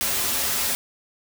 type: noise with comb filter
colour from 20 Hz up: white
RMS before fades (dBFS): -24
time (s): 0.01-0.75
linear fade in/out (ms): 0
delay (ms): 6.3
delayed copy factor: -0.65
effects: none